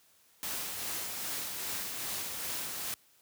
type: noise with tremolo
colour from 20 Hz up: white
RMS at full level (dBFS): -36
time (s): 0.43-2.94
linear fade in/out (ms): 0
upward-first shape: sine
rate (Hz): 2.5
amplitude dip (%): 30
effects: white hiss -65 dBFS RMS until 3.21 s + high-pass 60 Hz 12 dB/octave